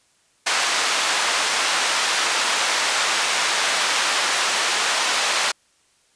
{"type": "band-pass noise", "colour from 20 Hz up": "pink", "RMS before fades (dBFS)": -21, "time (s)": [0.46, 5.52], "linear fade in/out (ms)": 10, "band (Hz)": [920, 7400], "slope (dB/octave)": 12, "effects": ["white hiss -61 dBFS RMS until 6.15 s", "resampled to 22050 Hz"]}